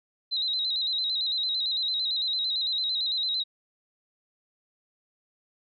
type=tone with vibrato; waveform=sine; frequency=3935 Hz; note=B7; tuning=7 cents flat; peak=-25 dBFS; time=0.31-3.44 s; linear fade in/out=20 ms; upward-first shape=square; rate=8.9 Hz; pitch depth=57 cents each way; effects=none